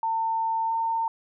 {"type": "tone with pitch glide", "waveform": "sine", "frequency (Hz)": [900, 908.4], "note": ["A5", "A#5"], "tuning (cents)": [39, -45], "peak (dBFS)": -23, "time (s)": [0.03, 1.08], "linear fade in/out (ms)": 2, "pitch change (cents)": 16, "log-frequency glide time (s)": [0.66, 0.72], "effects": []}